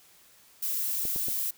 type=noise; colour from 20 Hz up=violet; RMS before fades=-30 dBFS; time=0.62-1.51 s; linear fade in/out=10 ms
type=clicks; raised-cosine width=2 ms; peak=-26 dBFS; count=3; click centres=1.053 / 1.161 / 1.284 s
effects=white hiss -58 dBFS RMS until 1.57 s